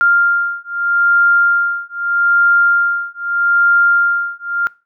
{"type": "beating tone pair", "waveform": "sine", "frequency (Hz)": [1396.9, 1397.7], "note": ["F6", "F6"], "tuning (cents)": [0, 1], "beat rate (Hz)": 0.8, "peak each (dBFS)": -14, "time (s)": [0.01, 4.67], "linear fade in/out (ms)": 0, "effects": ["noise-tail reverb RT60 0.3 s tail -22 dB re dry"]}